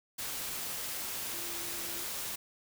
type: tone in noise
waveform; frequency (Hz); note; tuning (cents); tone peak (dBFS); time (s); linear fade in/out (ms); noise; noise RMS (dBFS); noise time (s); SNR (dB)
sine; 342.9; F4; -32; -49; 1.33-2.04; 10; white; -38; 0.18-2.36; -14
effects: none